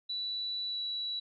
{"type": "tone with pitch glide", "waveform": "sine", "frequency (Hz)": [3951, 3926], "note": ["B7", "B7"], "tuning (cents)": [0, -11], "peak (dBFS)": -33, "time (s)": [0.09, 1.2], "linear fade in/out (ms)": 10, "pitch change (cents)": -11, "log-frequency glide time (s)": [0.67, 0.8], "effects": []}